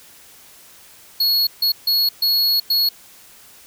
square tone bursts at uneven times, 4340 Hz, C#8, 37 cents flat, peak -15 dBFS, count 5, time 1.2-1.47 / 1.62-1.72 / 1.87-2.09 / 2.22-2.6 / 2.7-2.89 s, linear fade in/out 5 ms, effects white hiss -46 dBFS RMS until 3.66 s

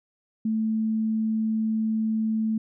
sine tone, 220 Hz, A3, in tune, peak -22 dBFS, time 0.45-2.58 s, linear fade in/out 5 ms, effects none

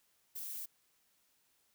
violet noise, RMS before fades -43 dBFS, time 0.35-0.66 s, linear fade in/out 10 ms, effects white hiss -74 dBFS RMS until 1.74 s

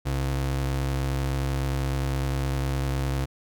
square ring-modulated tone, 98 Hz, G2, in tune, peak -22 dBFS, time 0.05-3.26 s, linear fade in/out 20 ms, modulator 34.9 Hz, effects none

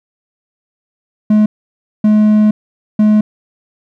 triangle tone bursts at uneven times, 212.7 Hz, G#3, 42 cents sharp, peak -4 dBFS, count 3, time 1.3-1.46 / 2.04-2.51 / 2.99-3.21 s, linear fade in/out 5 ms, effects none

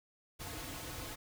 pink noise with comb filter, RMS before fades -44 dBFS, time 0.39-1.16 s, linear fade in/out 20 ms, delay 5.1 ms, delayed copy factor -0.75, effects none

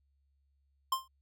square tone with exponential decay, 1052 Hz, C6, 9 cents sharp, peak -26 dBFS, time 0.92-1.08 s, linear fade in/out 5 ms, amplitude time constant 33 ms, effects added 69 Hz sine -70 dBFS peak until 1.21 s

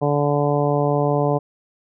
harmonic tone, 145.1 Hz, D3, 21 cents flat, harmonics 1 / 2 / 3 / 4 / 5 / 6 / 7, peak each -21 / -25 / -22 / -23 / -25 / -29 / -30 dBFS, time 0.01-1.39 s, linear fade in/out 20 ms, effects none

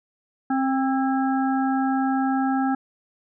harmonic tone with a mistuned harmonic, 265.5 Hz, C4, 25 cents sharp, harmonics 1 / 3 / 5 / 6, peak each -21 / -25 / -32 / -35 dBFS, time 0.5-2.75 s, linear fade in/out 5 ms, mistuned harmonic 6, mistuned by +42 cents, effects none

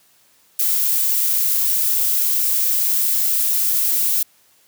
violet noise, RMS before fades -18 dBFS, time 0.59-4.23 s, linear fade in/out 5 ms, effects white hiss -56 dBFS RMS until 4.67 s + high-pass 80 Hz 12 dB/octave

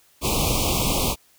pink band-stop noise, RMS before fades -22 dBFS, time 0.21-1.16 s, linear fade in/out 50 ms, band 1200 to 2300 Hz, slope 96 dB/octave, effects white hiss -58 dBFS RMS until 1.38 s

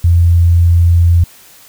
sine tone, 85.6 Hz, F2, 34 cents flat, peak -5 dBFS, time 0.04-1.24 s, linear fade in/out 5 ms, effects white hiss -41 dBFS RMS until 1.68 s

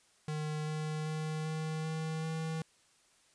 square tone with pitch steps, 153 / 154.42 / 155.85 / 157.3 / 158.76 / 160.24 Hz, D#3 / D#3 / D#3 / D#3 / D#3 / E3, -29 / -13 / +3 / +19 / +35 / -49 cents, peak -35 dBFS, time 0.28-2.62 s, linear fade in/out 2 ms, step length 390 ms, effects white hiss -67 dBFS RMS until 3.34 s + resampled to 22050 Hz

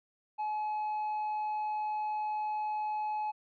sine tone with tanh clipping, 851 Hz, G#5, 42 cents sharp, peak -32 dBFS, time 0.38-3.32 s, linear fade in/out 20 ms, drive 3 dB, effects none

